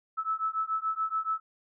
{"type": "beating tone pair", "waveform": "sine", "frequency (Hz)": [1303, 1310], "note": ["E6", "E6"], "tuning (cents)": [-20, -11], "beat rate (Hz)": 7, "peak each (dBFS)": -31, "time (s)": [0.17, 1.4], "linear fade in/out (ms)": 20, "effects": []}